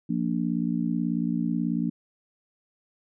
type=chord; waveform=sine; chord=Bb major; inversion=second; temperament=just; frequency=174.81 / 233.1 / 291.4 Hz; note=F3 / Bb3 / D4; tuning=+2 / 0 / -13 cents; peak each=-28 / -27 / -30 dBFS; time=0.09-1.9 s; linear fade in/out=10 ms; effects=none